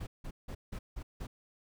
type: noise bursts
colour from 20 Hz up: brown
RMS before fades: -40 dBFS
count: 6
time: 0-1.27 s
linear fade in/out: 10 ms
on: 70 ms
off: 170 ms
effects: none